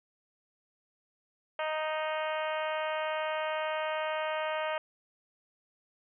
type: harmonic tone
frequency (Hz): 311.1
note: D#4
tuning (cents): 0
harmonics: 2 / 3 / 4 / 5 / 6 / 7 / 8 / 9 / 10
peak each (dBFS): -33 / -37 / -39 / -41 / -43 / -44 / -45 / -46 / -47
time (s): 1.59-4.78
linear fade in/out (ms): 2
effects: none